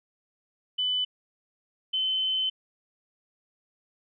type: tone pair in turn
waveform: sine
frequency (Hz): 3000 / 3058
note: F#7 / G7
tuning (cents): +23 / -44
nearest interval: unison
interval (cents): 33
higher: second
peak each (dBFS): -24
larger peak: neither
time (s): 0.78-1.05 / 1.93-2.5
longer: second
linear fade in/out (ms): 10
effects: none